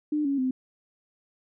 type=tone with pitch steps; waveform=sine; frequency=300 / 278.3 / 258.2 Hz; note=D4 / C#4 / C4; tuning=+37 / +7 / -23 cents; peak=-23 dBFS; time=0.12-0.51 s; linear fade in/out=5 ms; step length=130 ms; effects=none